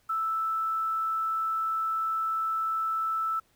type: tone with quantisation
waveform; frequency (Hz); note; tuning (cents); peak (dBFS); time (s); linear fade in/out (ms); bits
sine; 1318.5; E6; 0; -26; 0.09-3.4; 10; 9
effects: pink hiss -67 dBFS RMS until 3.55 s